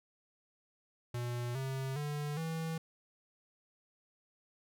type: tone with pitch steps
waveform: square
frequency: 121 / 133.48 / 147.26 / 162.45 Hz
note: B2 / C3 / D3 / E3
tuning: -35 / +35 / +5 / -25 cents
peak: -36 dBFS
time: 1.14-2.78 s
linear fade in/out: 5 ms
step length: 410 ms
effects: none